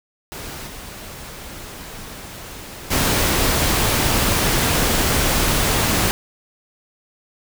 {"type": "noise with level steps", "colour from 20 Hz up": "pink", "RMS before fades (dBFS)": [-32, -35, -18], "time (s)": [0.32, 6.11], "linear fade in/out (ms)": 0, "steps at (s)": [0.66, 2.9], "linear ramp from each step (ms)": 20, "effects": []}